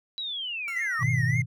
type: linear sweep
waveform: sine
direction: down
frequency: 3951 to 1108.7 Hz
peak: -30 dBFS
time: 0.18-1.03 s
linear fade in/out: 0 ms
type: tone with exponential decay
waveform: 30% pulse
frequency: 1374 Hz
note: F6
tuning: 29 cents flat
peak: -33 dBFS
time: 0.68-1.1 s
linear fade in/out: 0 ms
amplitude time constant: 90 ms
type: tone with vibrato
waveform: triangle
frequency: 1975.5 Hz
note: B6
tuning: in tune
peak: -26 dBFS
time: 0.76-1.42 s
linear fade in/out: 5 ms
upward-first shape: triangle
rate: 3.6 Hz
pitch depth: 160 cents each way
type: chord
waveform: sine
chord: G# minor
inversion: none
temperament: equal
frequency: 103.83 / 123.47 / 155.56 Hz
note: G#2 / B2 / D#3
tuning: 0 / 0 / 0 cents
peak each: -30 / -24 / -28 dBFS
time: 0.99-1.46 s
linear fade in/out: 50 ms
effects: none

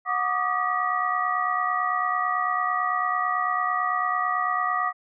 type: tone cluster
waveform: sine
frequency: 730 / 1158 / 1227 / 1925 Hz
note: F#5 / D6 / D#6 / B6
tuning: -24 / -25 / -25 / -45 cents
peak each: -29 / -27 / -26 / -30 dBFS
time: 0.05-4.93 s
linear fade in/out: 50 ms
effects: none

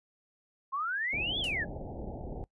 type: exponential two-way sweep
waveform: sine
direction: up then down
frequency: 1046.5 to 3520 to 1628 Hz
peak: -30 dBFS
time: 0.72-1.65 s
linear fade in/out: 20 ms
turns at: 1.39 s
type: low-pass noise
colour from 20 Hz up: pink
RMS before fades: -40 dBFS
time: 1.13-2.44 s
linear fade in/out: 0 ms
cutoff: 840 Hz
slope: 96 dB/octave
type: noise with exponential decay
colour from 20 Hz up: blue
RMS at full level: -37 dBFS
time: 1.44-1.58 s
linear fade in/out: 0 ms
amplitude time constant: 29 ms
effects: noise-tail reverb RT60 0.1 s tail -21 dB re dry + resampled to 24000 Hz

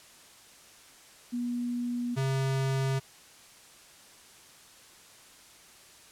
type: tone pair in turn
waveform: sine / square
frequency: 242 / 134.26 Hz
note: B3 / C3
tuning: -35 / +45 cents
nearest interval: minor seventh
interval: 1020 cents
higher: first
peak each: -29 / -27 dBFS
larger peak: second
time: 1.32-2.16 / 2.16-3 s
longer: neither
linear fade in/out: 20 ms
effects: white hiss -54 dBFS RMS until 6.11 s + low-pass 10000 Hz 12 dB/octave

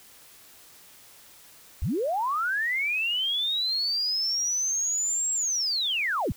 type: linear two-way sweep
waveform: sine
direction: up then down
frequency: 46.66 to 7650 to 46.66 Hz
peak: -24 dBFS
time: 1.82-6.32 s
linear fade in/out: 0 ms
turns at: 5.32 s
effects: white hiss -52 dBFS RMS until 6.36 s

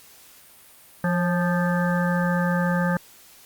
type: harmonic tone with a mistuned harmonic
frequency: 174.61 Hz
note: F3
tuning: in tune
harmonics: 1 / 3 / 5 / 7 / 9 / 10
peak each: -21 / -28 / -31 / -32 / -30 / -34 dBFS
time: 1.04-2.97 s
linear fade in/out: 2 ms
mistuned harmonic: 3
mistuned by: +42 cents
effects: white hiss -50 dBFS RMS until 3.45 s + Opus 48 kbps

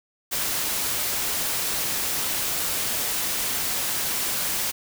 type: noise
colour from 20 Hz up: white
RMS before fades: -26 dBFS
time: 0.31-4.72 s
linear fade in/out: 20 ms
effects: none

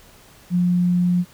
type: tone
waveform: sine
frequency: 177.6 Hz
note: F3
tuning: 29 cents sharp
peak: -15 dBFS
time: 0.5-1.25 s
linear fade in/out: 50 ms
effects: pink hiss -49 dBFS RMS until 1.33 s

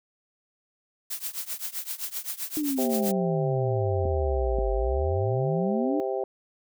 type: noise with tremolo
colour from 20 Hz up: blue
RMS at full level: -30 dBFS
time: 1.1-3.12 s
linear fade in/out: 10 ms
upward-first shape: triangle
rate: 7.7 Hz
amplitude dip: 95%
type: exponential two-way sweep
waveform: sine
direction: down then up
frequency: 311 to 49 to 311 Hz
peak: -25 dBFS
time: 2.57-6 s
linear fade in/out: 0 ms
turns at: 4.72 s
type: harmonic tone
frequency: 131.2 Hz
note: C3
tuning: 5 cents sharp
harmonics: 3 / 4 / 5 / 6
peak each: -29 / -31 / -33 / -35 dBFS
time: 2.78-6.24 s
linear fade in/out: 2 ms
type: clicks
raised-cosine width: 3 ms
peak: -21 dBFS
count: 2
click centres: 4.055 / 4.587 s
effects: none

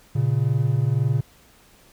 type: tone pair together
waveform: triangle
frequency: 116.54 / 138.4 Hz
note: A#2 / C#3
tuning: 0 / -2 cents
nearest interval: minor third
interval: 298 cents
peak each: -19 dBFS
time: 0.15-1.21 s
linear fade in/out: 10 ms
effects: pink hiss -54 dBFS RMS until 1.92 s

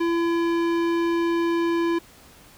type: tone with tanh clipping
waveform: sine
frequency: 337.6 Hz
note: E4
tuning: 41 cents sharp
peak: -22 dBFS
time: 0-1.99 s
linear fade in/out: 10 ms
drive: 18 dB
effects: pink hiss -50 dBFS RMS until 2.57 s

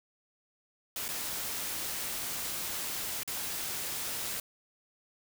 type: noise with dropouts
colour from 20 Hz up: white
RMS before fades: -36 dBFS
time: 0.96-4.4 s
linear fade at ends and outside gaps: 2 ms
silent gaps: 1.082-1.087 / 3.233-3.276 s
effects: none

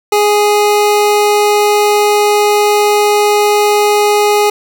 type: tone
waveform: 25% pulse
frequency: 415.3 Hz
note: G#4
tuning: in tune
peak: -4 dBFS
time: 0.12-4.5 s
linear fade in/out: 5 ms
effects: none

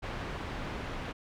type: low-pass noise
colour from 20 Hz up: pink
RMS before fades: -38 dBFS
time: 0.02-1.13 s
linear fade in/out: 20 ms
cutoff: 2600 Hz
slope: 12 dB/octave
effects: none

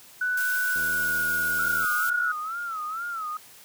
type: tone with pitch glide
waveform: sine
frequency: 1488 to 1450.7 Hz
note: F#6 to F#6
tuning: +9 to -35 cents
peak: -23 dBFS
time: 0.21-2.32 s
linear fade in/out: 5 ms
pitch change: -44 cents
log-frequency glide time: 0.63-1.26 s
type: noise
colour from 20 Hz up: blue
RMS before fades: -34 dBFS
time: 0.37-2.1 s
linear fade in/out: 5 ms
type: click train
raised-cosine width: 2 ms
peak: -31 dBFS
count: 88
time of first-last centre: 0.76-1.845 s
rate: 80.2 Hz
type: tone with vibrato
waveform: sine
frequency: 1318.5 Hz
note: E6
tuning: in tune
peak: -29 dBFS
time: 1.59-3.37 s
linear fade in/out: 2 ms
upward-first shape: sine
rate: 2.2 Hz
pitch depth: 130 cents each way
effects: white hiss -50 dBFS RMS until 3.64 s + high-pass 60 Hz 12 dB/octave

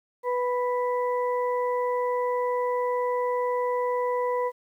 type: harmonic tone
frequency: 493.9 Hz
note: B4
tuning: in tune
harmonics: 1 / 2 / 4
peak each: -25 / -28 / -40 dBFS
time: 0.23-4.52 s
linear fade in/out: 50 ms
effects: 10-bit

